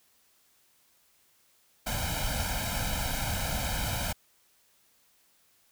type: noise with comb filter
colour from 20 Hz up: pink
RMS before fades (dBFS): -31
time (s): 1.86-4.13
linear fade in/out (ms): 10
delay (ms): 1.3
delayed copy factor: +0.95
effects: white hiss -66 dBFS RMS until 5.71 s